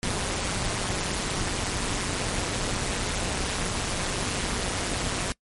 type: noise with amplitude modulation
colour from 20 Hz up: pink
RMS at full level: -25 dBFS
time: 0.03-5.32 s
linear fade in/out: 0 ms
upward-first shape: sine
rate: 190 Hz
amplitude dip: 70%
effects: noise-tail reverb RT60 0.1 s tail -24 dB re dry + MP3 48 kbps